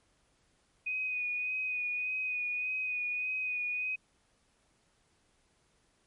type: tone with vibrato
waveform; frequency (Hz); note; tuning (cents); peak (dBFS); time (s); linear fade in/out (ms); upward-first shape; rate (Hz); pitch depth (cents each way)
sine; 2489; D#7; 0; -31; 0.86-3.96; 10; sine; 1.7; 25
effects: pink hiss -71 dBFS RMS until 6.06 s + MP3 48 kbps

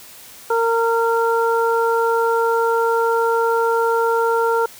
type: harmonic tone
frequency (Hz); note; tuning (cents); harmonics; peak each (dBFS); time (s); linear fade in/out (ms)
460; A#4; -23; 1 / 2 / 3; -17 / -20 / -22; 0.5-4.66; 5
effects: white hiss -41 dBFS RMS until 4.79 s

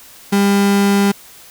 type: tone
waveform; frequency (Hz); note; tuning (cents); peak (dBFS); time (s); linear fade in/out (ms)
35% pulse; 200; G3; +35; -9; 0.32-1.12; 10
effects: white hiss -41 dBFS RMS until 1.5 s

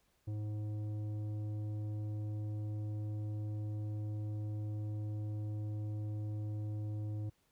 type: tone with tanh clipping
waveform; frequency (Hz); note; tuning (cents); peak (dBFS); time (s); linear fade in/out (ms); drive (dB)
triangle; 105.8; G#2; +33; -38; 0.27-7.3; 10; 14
effects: pink hiss -75 dBFS RMS until 7.51 s

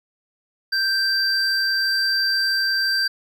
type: tone pair together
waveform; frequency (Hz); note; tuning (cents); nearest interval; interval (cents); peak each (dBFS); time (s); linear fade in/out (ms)
triangle; 1568 / 4703; G6 / D8; 0 / +2; octave + perfect fifth; 1902; -19; 0.72-3.08; 10
effects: tanh soft clip ceiling -10 dBFS

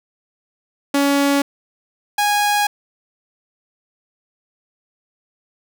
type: tone pair in turn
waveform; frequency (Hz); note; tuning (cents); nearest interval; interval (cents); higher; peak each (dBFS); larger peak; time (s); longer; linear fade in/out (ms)
sawtooth; 281.3 / 825.6; C#4 / G#5; +26 / -10; octave + perfect fifth; 1864; second; -10 / -11; first; 0.94-1.42 / 2.18-2.67; second; 5
effects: none

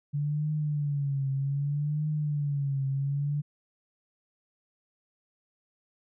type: tone with vibrato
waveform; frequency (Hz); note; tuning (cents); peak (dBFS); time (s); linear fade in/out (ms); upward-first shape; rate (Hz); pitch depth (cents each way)
sine; 143.9; D3; -35; -26; 0.13-3.42; 20; triangle; 0.64; 110
effects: none

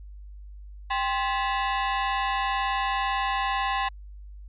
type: ring-modulated tone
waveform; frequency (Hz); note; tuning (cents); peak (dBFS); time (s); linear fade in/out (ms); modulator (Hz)
sawtooth; 919; A#5; -25; -17; 0.9-3.89; 10; 129
effects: added 50 Hz sine -40 dBFS peak until 4.48 s + resampled to 8000 Hz

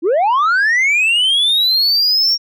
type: linear sweep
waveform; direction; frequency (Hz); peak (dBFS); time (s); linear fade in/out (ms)
sine; up; 293.7 to 5588; -8; 0.02-2.38; 50
effects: tanh soft clip ceiling -10 dBFS

